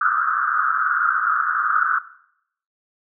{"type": "band-pass noise", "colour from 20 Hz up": "pink", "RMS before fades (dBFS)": -20, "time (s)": [0.01, 1.99], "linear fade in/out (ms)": 5, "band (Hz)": [1200, 1500], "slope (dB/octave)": 96, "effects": ["noise-tail reverb RT60 0.7 s tail -17 dB re dry"]}